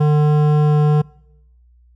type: tone with hard clipping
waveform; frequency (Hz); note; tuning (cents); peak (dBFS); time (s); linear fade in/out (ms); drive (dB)
sine; 149.9; D3; +36; -13; 0-1.02; 10; 13
effects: noise-tail reverb RT60 0.8 s tail -24 dB re dry + added 60 Hz sine -48 dBFS peak until 1.95 s